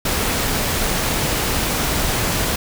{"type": "noise", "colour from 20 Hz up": "pink", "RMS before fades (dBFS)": -20, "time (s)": [0.05, 2.56], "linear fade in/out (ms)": 5, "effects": []}